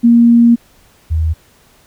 sine tone pair in turn, 235 / 79.75 Hz, A#3 / D#2, +14 / +43 cents, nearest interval octave + perfect fifth, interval 1871 cents, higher first, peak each -4 / -11 dBFS, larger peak first, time 0.03-0.56 / 1.1-1.34 s, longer first, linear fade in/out 20 ms, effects pink hiss -49 dBFS RMS until 1.86 s

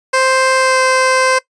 15% pulse tone with pitch glide, 523.3 to 518.8 Hz, C5 to C5, 0 to -15 cents, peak -4 dBFS, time 0.13-1.39 s, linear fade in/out 10 ms, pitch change -15 cents, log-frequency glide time 0.57-0.8 s, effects noise-tail reverb RT60 0.1 s tail -19 dB re dry + resampled to 22050 Hz

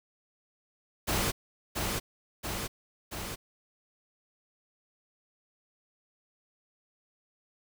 pink noise with echo, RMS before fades -29 dBFS, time 1.07-1.32 s, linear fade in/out 20 ms, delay 680 ms, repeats 3, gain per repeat -3 dB, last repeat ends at 3.36 s, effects none

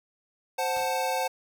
square chord, F# diminished, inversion second, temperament equal, 523.3 / 740 / 880 Hz, C5 / F#5 / A5, 0 / 0 / 0 cents, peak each -31 dBFS, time 0.58-1.28 s, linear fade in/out 10 ms
pink noise with exponential decay, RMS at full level -44 dBFS, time 0.76-1.06 s, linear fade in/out 1 ms, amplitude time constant 64 ms
effects none

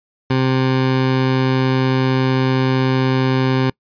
20% pulse tone, 130.81 Hz, C3, in tune, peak -9 dBFS, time 0.3-3.7 s, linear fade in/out 5 ms, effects noise-tail reverb RT60 0.1 s tail -25 dB re dry + resampled to 11025 Hz

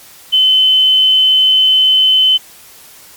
sine tone, 3049 Hz, G7, 49 cents flat, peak -6 dBFS, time 0.32-2.38 s, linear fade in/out 20 ms, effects white hiss -39 dBFS RMS until 3.16 s + MP3 96 kbps

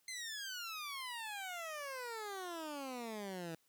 15% pulse exponential sweep, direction down, 2093 to 160 Hz, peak -36 dBFS, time 0.08-3.55 s, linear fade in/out 2 ms, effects white hiss -75 dBFS RMS until 3.68 s

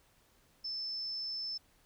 sine tone, 5274 Hz, E8, in tune, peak -36 dBFS, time 0.64-1.58 s, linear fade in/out 10 ms, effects pink hiss -68 dBFS RMS until 1.85 s

